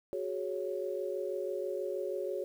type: chord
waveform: sine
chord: F# suspended second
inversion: none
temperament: just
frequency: 370 / 416.2 / 555 Hz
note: F#4 / G#4 / C#5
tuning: 0 / +4 / +2 cents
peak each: -37 / -38 / -37 dBFS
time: 0.13-2.44 s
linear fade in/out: 0 ms
effects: 10-bit